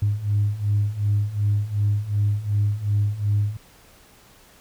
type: beating tone pair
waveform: sine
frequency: 101.5 / 104.2 Hz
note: G#2 / G#2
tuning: -39 / +6 cents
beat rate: 2.7 Hz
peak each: -23 / -20 dBFS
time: 0.02-3.57 s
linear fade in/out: 5 ms
effects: tanh soft clip ceiling -13 dBFS + pink hiss -52 dBFS RMS until 4.6 s